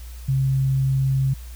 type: tone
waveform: sine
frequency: 134 Hz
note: C3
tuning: 42 cents sharp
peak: -17 dBFS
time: 0.28-1.34 s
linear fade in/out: 10 ms
effects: added 60 Hz sine -34 dBFS peak until 1.55 s + white hiss -48 dBFS RMS until 1.55 s